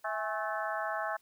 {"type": "harmonic tone with a mistuned harmonic", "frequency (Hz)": 217.7, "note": "A3", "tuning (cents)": -18, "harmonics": [3, 4, 5, 6, 7, 8], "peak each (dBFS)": [-37, -38, -39, -40, -40, -41], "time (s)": [0.04, 1.17], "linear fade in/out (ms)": 10, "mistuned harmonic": 4, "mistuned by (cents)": -84, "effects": ["white hiss -68 dBFS RMS until 1.21 s"]}